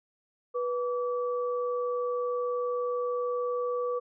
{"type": "tone pair together", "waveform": "sine", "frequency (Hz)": [490.4, 1151.6], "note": ["B4", "D6"], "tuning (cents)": [-12, -34], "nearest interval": "octave + minor third", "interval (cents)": 1478, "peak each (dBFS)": [-28, -35], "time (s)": [0.54, 4], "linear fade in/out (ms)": 20, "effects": []}